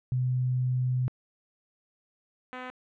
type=tone pair in turn; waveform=sine / 5% pulse; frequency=126.7 / 253.4 Hz; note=B2 / B3; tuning=+45 / +45 cents; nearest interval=octave; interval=1200 cents; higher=second; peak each=-24 dBFS; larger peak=neither; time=0.12-1.08 / 2.53-2.7 s; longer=first; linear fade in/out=0 ms; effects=low-pass 2000 Hz 12 dB/octave